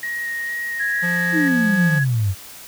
sine tone with vibrato, 1879 Hz, A#6, 13 cents sharp, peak -23 dBFS, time 0.03-1.48 s, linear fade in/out 2 ms, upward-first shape square, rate 2.2 Hz, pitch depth 9 cents each way
sine tone with pitch glide, 1660 to 1672.5 Hz, G#6 to G#6, -1 to +12 cents, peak -20 dBFS, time 0.79-2.05 s, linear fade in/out 20 ms, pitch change +13 cents, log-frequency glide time 0.94-1.72 s
square tone, 174.61 Hz, F3, in tune, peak -24 dBFS, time 1.02-2 s, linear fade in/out 20 ms
sine exponential sweep, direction down, 333.5 to 91.2 Hz, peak -16 dBFS, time 1.32-2.35 s, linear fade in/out 50 ms
effects white hiss -39 dBFS RMS until 2.67 s

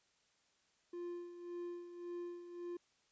triangle tone with tremolo, 349.2 Hz, F4, in tune, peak -39 dBFS, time 0.93-2.77 s, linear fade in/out 5 ms, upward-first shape sine, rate 1.8 Hz, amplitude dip 65%, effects white hiss -75 dBFS RMS until 3.11 s + resampled to 16000 Hz

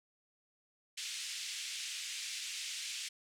pink band-pass noise, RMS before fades -42 dBFS, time 0.97-3.09 s, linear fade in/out 10 ms, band 2400 to 8400 Hz, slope 24 dB/octave, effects none

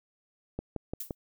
click train, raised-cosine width 2 ms, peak -20 dBFS, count 4, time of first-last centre 0.59-1.108 s, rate 5.79 Hz
violet noise with exponential decay, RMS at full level -33 dBFS, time 1-1.15 s, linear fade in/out 5 ms, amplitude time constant 32 ms
effects none

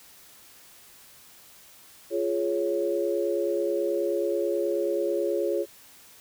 sine chord, Db major, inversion first, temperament just, 346.5 / 415.8 / 554.4 Hz, F4 / Ab4 / Db5, -14 / +2 / 0 cents, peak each -28 dBFS, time 2.1-5.66 s, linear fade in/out 50 ms, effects white hiss -52 dBFS RMS until 6.2 s

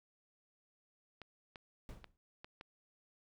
clicks, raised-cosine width 0.3 ms, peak -33 dBFS, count 5, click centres 1.217 / 1.558 / 2.043 / 2.445 / 2.611 s
brown noise with exponential decay, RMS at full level -43 dBFS, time 1.89-2.17 s, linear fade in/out 0 ms, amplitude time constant 60 ms
effects none

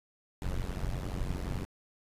brown noise with amplitude modulation, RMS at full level -30 dBFS, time 0.42-1.65 s, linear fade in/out 0 ms, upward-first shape sine, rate 91.8 Hz, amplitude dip 95%, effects resampled to 32000 Hz

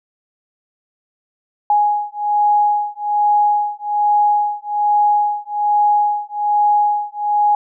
sine beating tone pair, 830.6 / 831.8 Hz, G#5 / G#5, 0 / +2 cents, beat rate 1.2 Hz, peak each -16 dBFS, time 1.7-7.55 s, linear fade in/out 2 ms, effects none

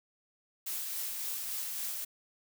blue noise with tremolo, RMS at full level -36 dBFS, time 0.66-2.05 s, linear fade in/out 10 ms, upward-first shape sine, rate 3.6 Hz, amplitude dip 25%, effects none

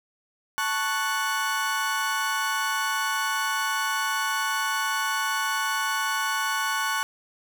35% pulse chord, F# minor, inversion first, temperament equal, 880 / 1108.7 / 1480 Hz, A5 / C#6 / F#6, 0 / 0 / 0 cents, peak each -29 / -27 / -26 dBFS, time 0.58-7.03 s, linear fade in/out 0 ms, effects none

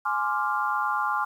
sine chord, D half-diminished seventh, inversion second, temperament equal with one note detuned, 838.3 / 1046.5 / 1174.7 / 1396.9 Hz, Ab5 / C6 / D6 / F6, +16 / 0 / 0 / 0 cents, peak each -29 dBFS, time 0.05-1.25 s, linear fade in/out 10 ms, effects 9-bit

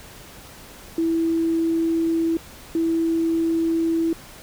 sine tone pair in turn, 328.9 / 328.9 Hz, E4 / E4, -4 / -4 cents, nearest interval unison, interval 0 cents, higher neither, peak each -18 dBFS, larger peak neither, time 0.98-2.37 / 2.75-4.13 s, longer first, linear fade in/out 2 ms, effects pink hiss -43 dBFS RMS until 4.42 s

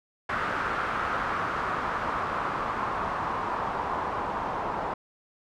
white noise with low-pass filter sweep, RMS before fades -30 dBFS, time 0.29-4.94 s, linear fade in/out 5 ms, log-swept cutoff 1400 to 930 Hz, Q 2.8, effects none

